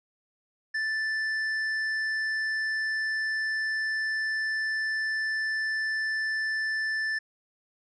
triangle tone with hard clipping, 1760 Hz, A6, in tune, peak -28 dBFS, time 0.74-7.19 s, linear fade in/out 10 ms, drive 9 dB, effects resampled to 22050 Hz

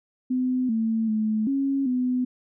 sine tone with pitch steps, 254.3 / 223.8 / 216.6 / 274.1 / 251.4 Hz, C4 / A3 / A3 / C#4 / B3, -49 / +30 / -27 / -19 / +31 cents, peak -21 dBFS, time 0.3-2.25 s, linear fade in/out 10 ms, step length 390 ms, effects none

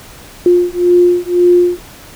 sine beating tone pair, 352.7 / 354.6 Hz, F4 / F4, +17 / +26 cents, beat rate 1.9 Hz, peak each -10 dBFS, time 0.46-1.79 s, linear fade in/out 2 ms, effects pink hiss -36 dBFS RMS until 2.15 s

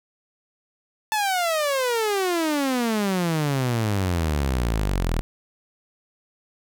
sawtooth exponential sweep, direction down, 880 to 38.29 Hz, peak -17 dBFS, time 1.12-5.21 s, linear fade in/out 0 ms, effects none

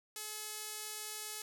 sawtooth tone with band-pass filter, 427.6 Hz, A4, 49 cents flat, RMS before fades -44 dBFS, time 0.16-1.42 s, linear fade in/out 2 ms, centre 9800 Hz, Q 0.88, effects none

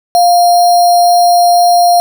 sine tone with sample-and-hold, 702 Hz, F5, 9 cents sharp, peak -4 dBFS, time 0.15-2 s, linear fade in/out 0 ms, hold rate 4900 Hz, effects none

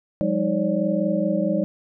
sine tone cluster, 177.9 / 202.5 / 314 / 545 / 586 Hz, F3 / G#3 / D#4 / C#5 / D5, +32 / -43 / +16 / -29 / -4 cents, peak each -26 / -24 / -26 / -27 / -26 dBFS, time 0.21-1.64 s, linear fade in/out 0 ms, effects none

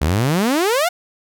sawtooth exponential sweep, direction up, 68.2 to 740 Hz, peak -11 dBFS, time 0.01-0.89 s, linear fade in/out 10 ms, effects none

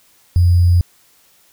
sine tone with sample-and-hold, 87.8 Hz, F2, 10 cents sharp, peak -8 dBFS, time 0.36-0.81 s, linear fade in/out 0 ms, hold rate 4900 Hz, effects white hiss -53 dBFS RMS until 1.52 s

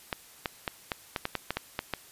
clicks, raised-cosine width 0.3 ms, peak -13 dBFS, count 11, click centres 0.128 / 0.458 / 0.678 / 0.918 / 1.162 / 1.254 / 1.353 / 1.506 / 1.57 / 1.791 / 1.937 s, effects white hiss -53 dBFS RMS until 2.11 s + resampled to 32000 Hz

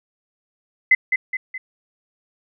sine tone with echo, 2037 Hz, C7, 47 cents flat, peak -9 dBFS, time 0.91-0.95 s, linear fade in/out 5 ms, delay 210 ms, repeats 3, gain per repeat -6 dB, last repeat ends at 1.58 s, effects none

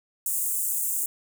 pink high-pass noise, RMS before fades -27 dBFS, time 0.26-1.06 s, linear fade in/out 2 ms, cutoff 7500 Hz, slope 48 dB/octave, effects none

